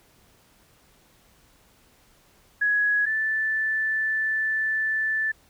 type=tone pair in turn; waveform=sine; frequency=1674 / 1757 Hz; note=G#6 / A6; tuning=+13 / -3 cents; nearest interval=minor second; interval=84 cents; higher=second; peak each=-19 / -22 dBFS; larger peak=first; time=2.61-3.06 / 3.06-5.32 s; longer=second; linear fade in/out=10 ms; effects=pink hiss -59 dBFS RMS until 5.49 s